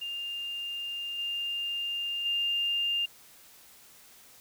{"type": "tone with level steps", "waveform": "sine", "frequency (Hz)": 2803, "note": "F7", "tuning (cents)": 6, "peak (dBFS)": [-33, -30, -26], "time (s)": [0.01, 3.06], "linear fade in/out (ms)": 10, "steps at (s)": [1.18, 2.25], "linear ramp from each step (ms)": 10, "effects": ["white hiss -55 dBFS RMS until 4.4 s"]}